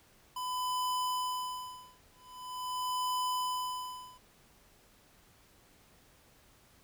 square tone with tremolo, 1004 Hz, B5, 28 cents sharp, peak -31 dBFS, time 0.36-4.18 s, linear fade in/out 5 ms, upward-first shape sine, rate 0.44 Hz, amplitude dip 100%, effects pink hiss -63 dBFS RMS until 6.83 s

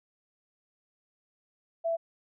sine tone, 665 Hz, E5, 15 cents sharp, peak -26 dBFS, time 1.84-1.97 s, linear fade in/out 20 ms, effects none

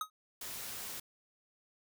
square tone with exponential decay, 1263 Hz, D#6, 26 cents sharp, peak -31 dBFS, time 0.01-0.1 s, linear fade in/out 2 ms, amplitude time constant 18 ms
white noise, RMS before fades -43 dBFS, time 0.41-1 s, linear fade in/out 5 ms
effects none

